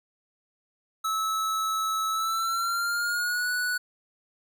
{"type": "tone with pitch glide", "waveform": "square", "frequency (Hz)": [1300, 1476.2], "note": ["E6", "F#6"], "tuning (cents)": [-24, -4], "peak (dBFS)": -26, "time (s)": [1.04, 3.78], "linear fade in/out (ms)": 10, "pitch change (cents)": 220, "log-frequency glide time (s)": [2.1, 3.5], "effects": []}